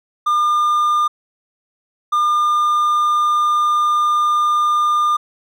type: tone bursts at uneven times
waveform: triangle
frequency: 1205 Hz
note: D6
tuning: 44 cents sharp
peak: -11 dBFS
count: 2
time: 0.26-1.08 / 2.12-5.17 s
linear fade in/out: 10 ms
effects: none